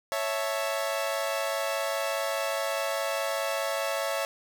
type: chord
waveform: sawtooth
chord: A major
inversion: first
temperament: equal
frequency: 554.4 / 659.3 / 880 Hz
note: C#5 / E5 / A5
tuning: 0 / 0 / 0 cents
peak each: -27 / -27 / -33 dBFS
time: 0.12-4.25 s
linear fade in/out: 0 ms
effects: none